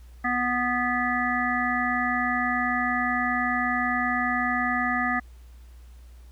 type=harmonic tone; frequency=246.3 Hz; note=B3; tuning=5 cents flat; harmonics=1 / 3 / 5 / 7 / 8; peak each=-29 / -29 / -29 / -29 / -29 dBFS; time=0.24-5.2 s; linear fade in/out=10 ms; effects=added 60 Hz sine -44 dBFS peak until 6.31 s + pink hiss -61 dBFS RMS until 6.31 s